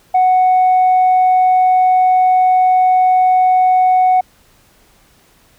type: tone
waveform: sine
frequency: 740 Hz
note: F#5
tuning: in tune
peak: -6 dBFS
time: 0.14-4.21 s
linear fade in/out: 10 ms
effects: tanh soft clip ceiling -6 dBFS + pink hiss -51 dBFS RMS until 5.58 s